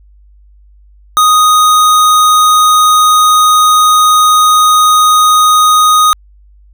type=tone; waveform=square; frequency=1244.5 Hz; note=D#6; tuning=in tune; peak=-5 dBFS; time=1.17-6.13 s; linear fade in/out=0 ms; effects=added 50 Hz sine -39 dBFS peak until 6.73 s